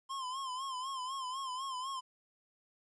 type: tone with vibrato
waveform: square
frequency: 1046.5 Hz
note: C6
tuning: in tune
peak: -38 dBFS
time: 0.09-2.01 s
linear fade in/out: 20 ms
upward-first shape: sine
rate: 4 Hz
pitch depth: 80 cents each way
effects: resampled to 22050 Hz + 12-bit